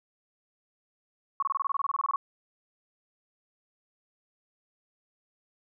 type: tone bursts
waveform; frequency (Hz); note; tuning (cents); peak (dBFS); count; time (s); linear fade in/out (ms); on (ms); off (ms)
sine; 1108.7; C#6; 0; -24; 16; 1.4-2.16; 2; 25; 24
effects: none